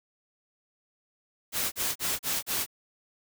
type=noise bursts; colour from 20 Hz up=white; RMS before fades=-29 dBFS; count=5; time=1.52-2.664 s; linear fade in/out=50 ms; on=200 ms; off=36 ms; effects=none